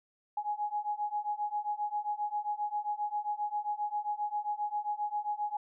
sine beating tone pair, 830.6 / 838.1 Hz, G#5 / G#5, 0 / +16 cents, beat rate 7.5 Hz, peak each -35 / -34 dBFS, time 0.37-5.57 s, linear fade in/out 5 ms, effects none

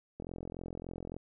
click train, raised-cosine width 2 ms, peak -28 dBFS, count 43, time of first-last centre 0.2-1.166 s, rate 43.5 Hz, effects none

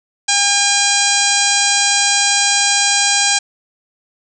harmonic tone with a mistuned harmonic, 807 Hz, G#5, 50 cents flat, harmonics 1 / 2 / 3 / 4 / 5 / 6 / 7 / 8 / 9 / 10, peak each -21 / -21 / -21 / -21 / -21 / -21 / -21 / -21 / -21 / -21 dBFS, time 0.28-3.39 s, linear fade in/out 10 ms, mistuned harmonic 8, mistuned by +28 cents, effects none

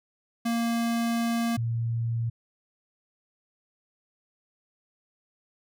square / sine tone pair in turn, 232.4 / 115.83 Hz, A#3 / A#2, -5 / -11 cents, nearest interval octave, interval 1206 cents, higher first, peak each -25 dBFS, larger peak neither, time 0.45-1.57 / 1.57-2.3 s, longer first, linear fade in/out 10 ms, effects none

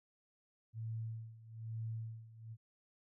sine tone with tremolo, 112.5 Hz, A2, 39 cents sharp, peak -38 dBFS, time 0.73-2.57 s, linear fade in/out 50 ms, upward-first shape sine, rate 1.1 Hz, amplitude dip 85%, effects none

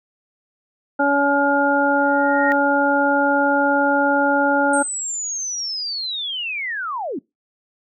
harmonic tone, 282.9 Hz, C#4, 35 cents sharp, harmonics 1 / 2 / 3 / 5, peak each -20 / -20 / -20 / -20 dBFS, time 0.99-4.83 s, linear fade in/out 10 ms
sine tone with exponential growth, 1864.7 Hz, A#6, in tune, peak -18 dBFS, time 1.96-2.52 s, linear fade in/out 0 ms, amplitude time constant 120 ms
sine linear sweep, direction down, 8600 to 228.4 Hz, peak -23 dBFS, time 4.73-7.19 s, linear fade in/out 5 ms
effects noise-tail reverb RT60 0.2 s tail -23 dB re dry

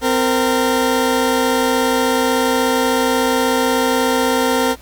20% pulse tone pair together, 258.7 / 461 Hz, C4 / A#4, -19 / -19 cents, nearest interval minor seventh, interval 1000 cents, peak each -12 dBFS, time 0.01-4.76 s, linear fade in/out 50 ms, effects added 60 Hz sine -40 dBFS peak until 4.81 s + pink hiss -45 dBFS RMS until 4.81 s

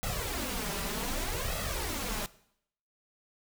pink noise with flanger, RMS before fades -34 dBFS, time 0.03-2.26 s, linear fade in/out 0 ms, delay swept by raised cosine 1.5 to 5.1 ms, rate 0.65 Hz, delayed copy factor +0.75, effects noise-tail reverb RT60 0.7 s tail -19 dB re dry

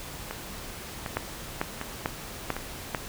two click trains, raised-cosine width 0.5 ms, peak -17 / -11 dBFS, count 4 / 5, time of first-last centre 0.31-2.566 / 1.17-2.948 s, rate 1.33 / 2.25 Hz, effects pink hiss -40 dBFS RMS until 3.08 s

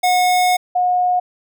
square / sine tone pair in turn, 727 / 723 Hz, F#5 / F#5, -31 / -40 cents, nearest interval unison, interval 9 cents, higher first, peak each -13 dBFS, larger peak neither, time 0.03-0.57 / 0.75-1.2 s, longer first, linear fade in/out 10 ms, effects none

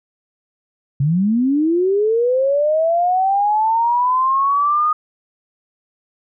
sine linear sweep, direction up, 132.1 to 1240 Hz, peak -13 dBFS, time 1-4.93 s, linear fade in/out 5 ms, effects none

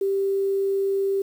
sine tone, 392 Hz, G4, in tune, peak -20 dBFS, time 0.01-1.22 s, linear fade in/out 5 ms, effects 8-bit

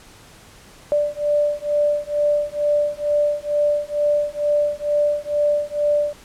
sine beating tone pair, 587.3 / 589.5 Hz, D5 / D5, 0 / +6 cents, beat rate 2.2 Hz, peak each -20 dBFS, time 0.92-6.13 s, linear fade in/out 0 ms, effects pink hiss -46 dBFS RMS until 6.24 s + low-pass 11000 Hz 12 dB/octave

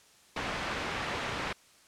white low-pass noise, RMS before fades -35 dBFS, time 0.36-1.53 s, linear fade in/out 5 ms, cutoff 2100 Hz, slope 12 dB/octave, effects white hiss -60 dBFS RMS until 1.87 s + low-pass 9000 Hz 12 dB/octave

